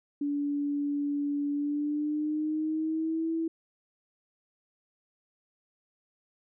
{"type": "tone with pitch glide", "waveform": "sine", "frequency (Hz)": [287.7, 326.7], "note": ["D4", "E4"], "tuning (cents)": [-36, -15], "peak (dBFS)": -27, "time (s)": [0.21, 3.48], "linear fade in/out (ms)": 5, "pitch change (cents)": 221, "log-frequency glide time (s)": [1.52, 3.31], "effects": []}